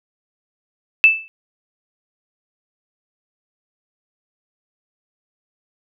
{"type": "tone with exponential decay", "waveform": "sine", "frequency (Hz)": 2637, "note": "E7", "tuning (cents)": 0, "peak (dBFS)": -3, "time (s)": [1.04, 1.28], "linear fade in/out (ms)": 0, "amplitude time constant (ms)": 52, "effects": []}